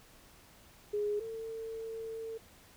sine tone pair in turn, 415.3 / 449.3 Hz, G#4 / A4, 0 / +36 cents, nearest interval minor second, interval 136 cents, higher second, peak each -30 / -38 dBFS, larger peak first, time 0.93-1.2 / 1.2-2.38 s, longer second, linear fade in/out 10 ms, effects pink hiss -59 dBFS RMS until 2.76 s

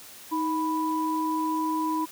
sine tone pair together, 314.5 / 987.8 Hz, D#4 / B5, +19 / 0 cents, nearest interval octave + minor sixth, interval 1981 cents, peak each -27 dBFS, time 0.31-2.06 s, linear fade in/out 20 ms, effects white hiss -46 dBFS RMS until 2.11 s + high-pass 80 Hz 12 dB/octave

